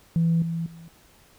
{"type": "tone with level steps", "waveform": "sine", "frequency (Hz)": 166.1, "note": "E3", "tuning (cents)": 13, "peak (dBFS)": [-17, -25, -41], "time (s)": [0.16, 0.88], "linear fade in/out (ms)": 0, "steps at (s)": [0.42, 0.66], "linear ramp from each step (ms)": 2, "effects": ["tanh soft clip ceiling -14 dBFS", "pink hiss -56 dBFS RMS until 1.38 s"]}